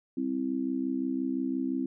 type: harmonic tone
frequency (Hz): 65.8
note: C2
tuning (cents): +10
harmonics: 3 / 4 / 5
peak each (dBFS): -39 / -29 / -34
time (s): 0.17-1.86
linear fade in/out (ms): 5
effects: none